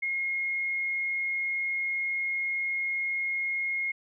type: tone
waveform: sine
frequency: 2151 Hz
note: C7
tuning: 47 cents sharp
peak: -27 dBFS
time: 0.02-3.92 s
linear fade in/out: 10 ms
effects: none

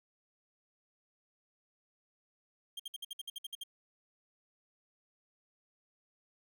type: tone bursts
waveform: 45% pulse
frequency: 3198 Hz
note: G7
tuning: 34 cents sharp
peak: -39 dBFS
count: 11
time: 2.77-3.636 s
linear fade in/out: 5 ms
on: 26 ms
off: 58 ms
effects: none

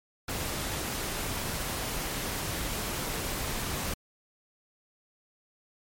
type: noise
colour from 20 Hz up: pink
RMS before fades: -33 dBFS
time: 0.28-3.94 s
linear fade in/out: 5 ms
effects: MP3 64 kbps

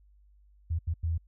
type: tone bursts at uneven times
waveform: sine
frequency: 82.41 Hz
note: E2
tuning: in tune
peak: -26 dBFS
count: 3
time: 0.7-0.79 / 0.87-0.94 / 1.03-1.18 s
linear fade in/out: 10 ms
effects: added 50 Hz sine -57 dBFS peak until 1.27 s

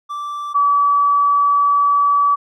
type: tone pair in turn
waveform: triangle / sine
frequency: 1168 / 1146.6 Hz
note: D6 / D6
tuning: -10 / -42 cents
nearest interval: unison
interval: 32 cents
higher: first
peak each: -21 / -11 dBFS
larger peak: second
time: 0.09-0.54 / 0.54-2.36 s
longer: second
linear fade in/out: 20 ms
effects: none

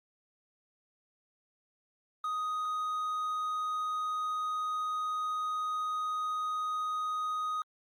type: tone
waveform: triangle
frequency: 1248 Hz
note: D#6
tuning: 5 cents sharp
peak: -29 dBFS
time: 2.24-7.62 s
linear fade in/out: 2 ms
effects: Opus 24 kbps

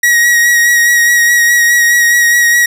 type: tone with vibrato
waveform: 45% pulse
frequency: 1900 Hz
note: A#6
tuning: 33 cents sharp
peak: -6 dBFS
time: 0.03-2.66 s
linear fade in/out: 5 ms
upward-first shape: sine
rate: 4.8 Hz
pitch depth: 21 cents each way
effects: none

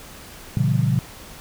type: chord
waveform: sine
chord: A# diminished seventh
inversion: none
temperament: equal with one note detuned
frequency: 116.54 / 138.59 / 164.81 / 192.19 Hz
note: A#2 / C#3 / E3 / G3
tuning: 0 / 0 / 0 / -34 cents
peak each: -21 / -20 / -24 / -26 dBFS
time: 0.57-0.99 s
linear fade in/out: 0 ms
effects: pink hiss -41 dBFS RMS until 1.4 s

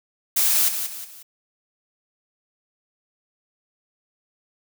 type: noise with echo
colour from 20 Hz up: blue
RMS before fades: -19 dBFS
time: 0.36-0.69 s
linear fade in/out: 10 ms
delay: 180 ms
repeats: 3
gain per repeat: -8 dB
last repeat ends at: 1.23 s
effects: none

